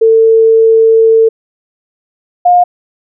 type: tone pair in turn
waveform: sine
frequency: 448.5 / 711.9 Hz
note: A4 / F5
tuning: +33 / +33 cents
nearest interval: minor sixth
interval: 800 cents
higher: second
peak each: -3 dBFS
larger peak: neither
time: 0.01-1.29 / 2.45-2.64 s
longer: first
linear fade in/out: 10 ms
effects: none